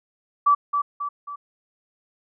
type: tone with echo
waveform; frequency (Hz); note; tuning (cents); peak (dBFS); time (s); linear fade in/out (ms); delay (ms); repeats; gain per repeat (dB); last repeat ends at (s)
sine; 1155; D6; -29; -13; 0.46-0.55; 10; 270; 3; -6; 1.36
effects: none